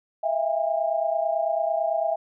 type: tone cluster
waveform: sine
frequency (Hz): 648 / 677 / 807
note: E5 / E5 / G#5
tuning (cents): -30 / +46 / -50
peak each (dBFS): -25 / -26 / -28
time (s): 0.23-2.16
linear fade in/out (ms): 10
effects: none